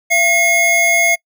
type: tone pair together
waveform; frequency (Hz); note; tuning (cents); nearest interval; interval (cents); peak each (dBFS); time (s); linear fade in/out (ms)
square; 680 / 2159; F5 / C#7; -46 / -46; octave + minor sixth; 2000; -18 / -12; 0.1-1.16; 20
effects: noise-tail reverb RT60 0.1 s tail -25 dB re dry